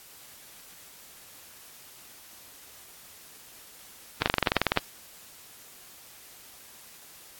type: slowing click train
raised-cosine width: 0.3 ms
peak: -5 dBFS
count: 13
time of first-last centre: 4.22-4.773 s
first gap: 39 ms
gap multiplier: 1.03
effects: white hiss -50 dBFS RMS until 7.39 s + AAC 64 kbps